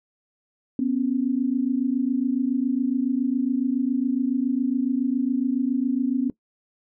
sine tone pair together, 246.9 / 274.1 Hz, B3 / C#4, 0 / -19 cents, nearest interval major second, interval 181 cents, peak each -23 dBFS, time 0.79-6.3 s, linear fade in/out 2 ms, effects noise-tail reverb RT60 0.1 s tail -20 dB re dry

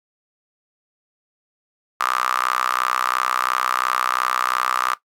sawtooth tone with high-pass filter, 62.9 Hz, B1, 32 cents sharp, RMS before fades -21 dBFS, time 2-4.94 s, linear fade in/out 0 ms, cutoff 1200 Hz, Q 8.1, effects noise-tail reverb RT60 0.1 s tail -19 dB re dry + AAC 64 kbps

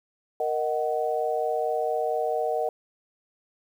sine chord, D# minor, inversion second, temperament just, 466.7 / 622.3 / 746.7 Hz, A#4 / D#5 / F#5, +2 / 0 / +16 cents, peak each -28 dBFS, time 0.4-2.69 s, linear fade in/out 2 ms, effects 9-bit

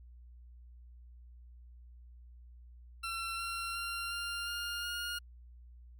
20% pulse tone with pitch steps, 1353 / 1367.1 / 1381.4 / 1395.9 / 1410.5 / 1425.2 Hz, E6 / F6 / F6 / F6 / F6 / F6, +45 / -37 / -19 / -1 / +17 / +35 cents, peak -31 dBFS, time 3.03-5.19 s, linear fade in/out 10 ms, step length 360 ms, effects added 60 Hz sine -51 dBFS peak until 5.99 s + MP3 96 kbps

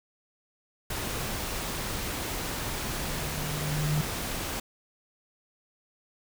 pink noise, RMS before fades -33 dBFS, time 0.9-4.6 s, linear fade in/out 5 ms
sine tone with exponential growth, 150.3 Hz, D3, 40 cents sharp, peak -23 dBFS, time 2.12-4.01 s, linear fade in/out 2 ms, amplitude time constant 410 ms
effects none

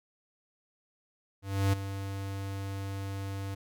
square tone with ADSR envelope, 98 Hz, G2, in tune, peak -23 dBFS, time 1.42-3.55 s, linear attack 310 ms, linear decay 11 ms, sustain -12 dB, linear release 10 ms, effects none

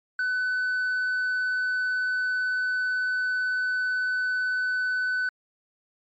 sine tone with tanh clipping, 1503 Hz, F#6, 27 cents sharp, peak -24 dBFS, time 0.19-5.29 s, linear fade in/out 2 ms, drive 2 dB, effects MP3 48 kbps

